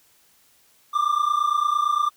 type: tone pair together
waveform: triangle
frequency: 1174.7 / 1203.5 Hz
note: D6 / D6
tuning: 0 / +42 cents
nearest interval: unison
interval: 42 cents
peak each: -20 / -20 dBFS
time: 0.93-2.1 s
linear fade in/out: 20 ms
effects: white hiss -59 dBFS RMS until 2.16 s